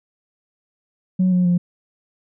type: tone with pitch steps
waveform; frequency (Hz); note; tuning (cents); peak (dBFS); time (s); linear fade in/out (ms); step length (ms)
sine; 184.7 / 180.38 / 176.16; F#3 / F#3 / F3; -3 / -44 / +15; -12; 1.19-1.58; 10; 130
effects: tanh soft clip ceiling -11 dBFS